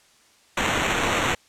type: noise with sample-and-hold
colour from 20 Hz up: white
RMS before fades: -23 dBFS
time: 0.57-1.35 s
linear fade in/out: 5 ms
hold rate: 4900 Hz
effects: white hiss -57 dBFS RMS until 1.48 s + low-pass 8000 Hz 12 dB/octave